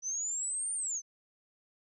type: linear two-way sweep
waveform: sine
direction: up then down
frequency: 5950 to 9080 to 6020 Hz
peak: -32 dBFS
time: 0.02-1.02 s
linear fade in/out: 50 ms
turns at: 0.74 s
effects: none